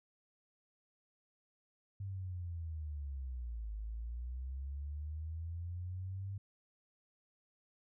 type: linear two-way sweep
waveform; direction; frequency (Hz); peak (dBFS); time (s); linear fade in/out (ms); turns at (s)
sine; down then up; 99.4 to 51.91 to 99.4; -39; 2-6.38; 5; 3.74
effects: none